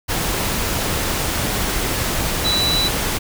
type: tone in noise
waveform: sine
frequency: 3953 Hz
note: B7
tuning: 1 cent sharp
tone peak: -17 dBFS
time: 2.44-2.89 s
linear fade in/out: 20 ms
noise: pink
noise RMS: -21 dBFS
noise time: 0.08-3.19 s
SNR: +1 dB
effects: none

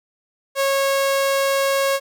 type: tone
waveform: sawtooth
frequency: 548 Hz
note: C#5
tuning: 20 cents flat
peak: -13 dBFS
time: 0.55-2 s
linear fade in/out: 50 ms
effects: none

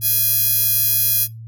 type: tone with high-pass filter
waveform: 10% pulse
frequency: 830.6 Hz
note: G#5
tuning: in tune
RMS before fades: -17 dBFS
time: 0.01-1.28 s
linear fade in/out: 50 ms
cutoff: 11000 Hz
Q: 0.78
effects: noise-tail reverb RT60 0.2 s tail -21 dB re dry + added 113 Hz sine -32 dBFS peak until 1.47 s

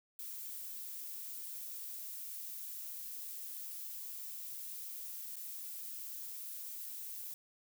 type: noise with dropouts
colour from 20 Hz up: violet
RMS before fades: -45 dBFS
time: 0.19-7.34 s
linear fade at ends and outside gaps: 1 ms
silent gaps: 5.358-5.365 s
effects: none

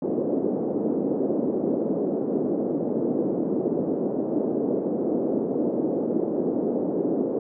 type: band-pass noise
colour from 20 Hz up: pink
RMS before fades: -25 dBFS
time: 0.02-7.39 s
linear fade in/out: 5 ms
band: 230 to 490 Hz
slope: 24 dB/octave
effects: none

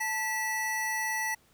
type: tone pair together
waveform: square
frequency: 877.8 / 1953 Hz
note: A5 / B6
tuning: -4 / -20 cents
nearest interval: octave + major second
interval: 1384 cents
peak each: -35 / -31 dBFS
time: 0-1.35 s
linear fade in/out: 10 ms
effects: pink hiss -64 dBFS RMS until 1.53 s

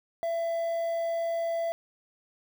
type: tone with quantisation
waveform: triangle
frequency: 669 Hz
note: E5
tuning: 25 cents sharp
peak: -25 dBFS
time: 0.23-1.72 s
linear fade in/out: 0 ms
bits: 8
effects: none

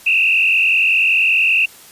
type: tone with frequency modulation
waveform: sine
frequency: 2637 Hz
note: E7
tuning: in tune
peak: -11 dBFS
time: 0.06-1.66 s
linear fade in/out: 10 ms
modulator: 45.2 Hz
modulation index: 2.9
effects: white hiss -42 dBFS RMS until 1.91 s + resampled to 32000 Hz

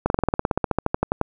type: slowing click train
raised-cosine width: 1 ms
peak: -5 dBFS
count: 19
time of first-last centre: 0.06-1.213 s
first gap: 41 ms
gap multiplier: 1.05
effects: none

